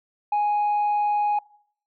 sine tone, 830.6 Hz, G#5, in tune, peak -17 dBFS, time 0.32-1.39 s, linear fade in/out 5 ms, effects noise-tail reverb RT60 0.6 s tail -24 dB re dry + tanh soft clip ceiling -18 dBFS

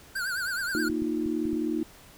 square tone with vibrato, 1500 Hz, F#6, 23 cents sharp, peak -29 dBFS, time 0.15-0.89 s, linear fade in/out 10 ms, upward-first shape triangle, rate 9.5 Hz, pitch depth 140 cents each way
sine chord, Bb suspended fourth, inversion none, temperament equal with one note detuned, 233.1 / 311.1 / 351.3 Hz, Bb3 / Eb4 / F4, 0 / 0 / +10 cents, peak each -32 / -28 / -32 dBFS, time 0.75-1.83 s, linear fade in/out 0 ms
clicks, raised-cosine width 5 ms, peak -28 dBFS, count 5, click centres 0.899 / 1.021 / 1.26 / 1.455 / 1.531 s
effects pink hiss -52 dBFS RMS until 2.17 s

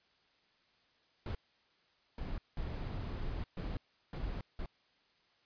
brown noise bursts at uneven times, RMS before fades -39 dBFS, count 6, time 1.26-1.35 / 2.18-2.38 / 2.57-3.44 / 3.57-3.77 / 4.13-4.41 / 4.59-4.66 s, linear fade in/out 2 ms, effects white hiss -71 dBFS RMS until 5.45 s + resampled to 11025 Hz

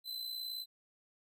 45% pulse tone with amplitude modulation, 4038 Hz, B7, 38 cents sharp, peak -36 dBFS, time 0.04-0.66 s, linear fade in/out 50 ms, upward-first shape sine, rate 59.2 Hz, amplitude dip 55%, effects none

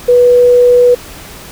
sine tone, 490 Hz, B4, 14 cents flat, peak -3 dBFS, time 0.08-0.95 s, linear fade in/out 10 ms, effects pink hiss -31 dBFS RMS until 1.51 s

